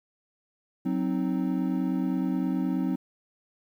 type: chord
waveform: triangle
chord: C diminished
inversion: second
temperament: equal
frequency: 185 / 261.6 / 311.1 Hz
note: Gb3 / C4 / Eb4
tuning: 0 / 0 / 0 cents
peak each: -27 / -26 / -29 dBFS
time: 0.85-2.96 s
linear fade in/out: 10 ms
effects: 10-bit